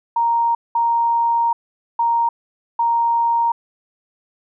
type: tone bursts at uneven times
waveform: sine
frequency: 932.3 Hz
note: A#5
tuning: in tune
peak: -14 dBFS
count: 4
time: 0.16-0.55 / 0.75-1.53 / 1.99-2.29 / 2.79-3.52 s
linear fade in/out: 5 ms
effects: none